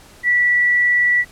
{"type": "tone", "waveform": "sine", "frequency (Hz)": 1953, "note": "B6", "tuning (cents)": -20, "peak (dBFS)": -12, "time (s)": [0.23, 1.25], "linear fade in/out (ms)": 50, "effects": ["pink hiss -45 dBFS RMS until 1.31 s", "low-pass 12000 Hz 12 dB/octave"]}